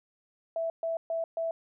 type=tone bursts; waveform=sine; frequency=659.3 Hz; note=E5; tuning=in tune; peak=-28 dBFS; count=4; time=0.56-1.51 s; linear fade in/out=2 ms; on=140 ms; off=130 ms; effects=none